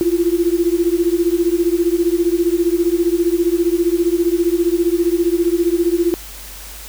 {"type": "beating tone pair", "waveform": "sine", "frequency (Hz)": [336.6, 351.6], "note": ["E4", "F4"], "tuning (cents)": [36, 12], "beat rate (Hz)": 15, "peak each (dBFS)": -16, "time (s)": [0.01, 6.14], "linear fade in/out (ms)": 0, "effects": ["added 50 Hz sine -36 dBFS peak until 6.88 s", "white hiss -35 dBFS RMS until 6.88 s"]}